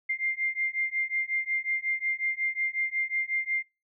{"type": "beating tone pair", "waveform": "sine", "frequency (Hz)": [2100, 2105.5], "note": ["C7", "C7"], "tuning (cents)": [6, 10], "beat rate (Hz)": 5.5, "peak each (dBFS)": -30, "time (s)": [0.09, 3.63], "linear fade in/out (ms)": 10, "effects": ["noise-tail reverb RT60 0.3 s tail -25 dB re dry"]}